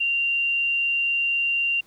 sine tone, 2772 Hz, F7, 14 cents flat, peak -20 dBFS, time 0-1.81 s, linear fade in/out 10 ms, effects pink hiss -58 dBFS RMS until 1.86 s

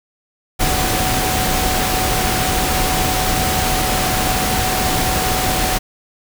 sine tone in noise, 746 Hz, F#5, 14 cents sharp, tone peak -22 dBFS, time 0.59-5.79 s, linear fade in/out 20 ms, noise pink, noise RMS -18 dBFS, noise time 0.59-5.79 s, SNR -7 dB, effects none

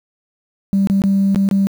sine tone with dropouts, 196 Hz, G3, in tune, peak -10 dBFS, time 0.73-1.67 s, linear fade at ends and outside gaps 0 ms, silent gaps 0.872-0.899 / 1.019-1.038 / 1.347-1.359 / 1.489-1.512 s, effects tanh soft clip ceiling -8 dBFS + 7-bit

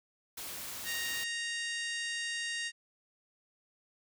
white noise, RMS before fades -42 dBFS, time 0.37-1.24 s, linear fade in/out 5 ms
harmonic tone, 932.3 Hz, A#5, in tune, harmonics 2 / 3 / 4 / 5 / 6 / 7 / 8 / 9 / 10, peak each -37 / -41 / -43 / -45 / -47 / -48 / -49 / -50 / -51 dBFS, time 0.84-2.72 s, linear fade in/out 50 ms
effects none

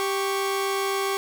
sawtooth tone pair together, 392 / 1108.7 Hz, G4 / C#6, 0 / 0 cents, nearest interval octave + tritone, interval 1800 cents, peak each -21 / -25 dBFS, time 0-1.17 s, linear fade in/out 0 ms, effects none

